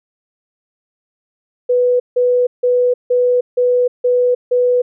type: tone bursts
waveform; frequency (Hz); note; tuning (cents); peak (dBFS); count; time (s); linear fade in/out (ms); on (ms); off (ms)
sine; 493.9; B4; 0; -10; 7; 1.69-4.82; 10; 310; 160
effects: none